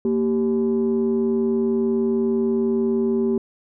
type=tone pair together; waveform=sine; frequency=231.6 / 389.5 Hz; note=A#3 / G4; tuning=-11 / -11 cents; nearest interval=major sixth; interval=900 cents; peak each=-19 dBFS; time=0.05-3.38 s; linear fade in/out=2 ms; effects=tanh soft clip ceiling -13 dBFS